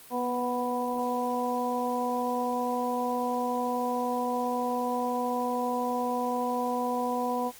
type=harmonic tone with a mistuned harmonic; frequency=246.9 Hz; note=B3; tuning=in tune; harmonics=1 / 2 / 3 / 4; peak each=-32 / -32 / -32 / -32 dBFS; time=0.1-7.52 s; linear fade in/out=50 ms; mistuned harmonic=1; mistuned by=-16 cents; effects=white hiss -50 dBFS RMS until 7.59 s + Opus 32 kbps